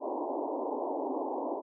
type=band-pass noise; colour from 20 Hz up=pink; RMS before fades=-34 dBFS; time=0-1.62 s; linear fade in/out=50 ms; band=260 to 1000 Hz; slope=96 dB/octave; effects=none